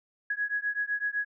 sine beating tone pair, 1665 / 1672.9 Hz, G#6 / G#6, +4 / +12 cents, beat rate 7.9 Hz, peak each -31 dBFS, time 0.3-1.25 s, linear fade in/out 5 ms, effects none

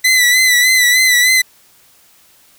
sawtooth tone with vibrato, 2000 Hz, B6, 21 cents sharp, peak -5 dBFS, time 0.04-1.42 s, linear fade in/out 10 ms, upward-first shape sine, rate 3.3 Hz, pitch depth 49 cents each way, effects white hiss -49 dBFS RMS until 2.58 s

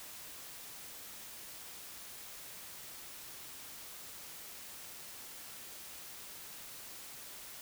silence, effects white hiss -49 dBFS RMS until 7.61 s

